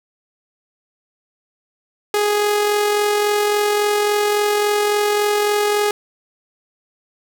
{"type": "tone with amplitude modulation", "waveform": "sawtooth", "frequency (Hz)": 415.3, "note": "G#4", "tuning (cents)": 0, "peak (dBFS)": -10, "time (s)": [2.14, 5.91], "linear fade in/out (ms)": 2, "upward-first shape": "sine", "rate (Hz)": 43.6, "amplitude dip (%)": 30, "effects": []}